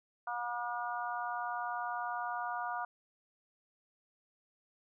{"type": "harmonic tone", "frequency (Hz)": 240, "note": "B3", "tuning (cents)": -49, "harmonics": [3, 4, 5, 6], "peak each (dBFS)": [-39, -40, -41, -42], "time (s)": [0.27, 2.85], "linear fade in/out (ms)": 5, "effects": []}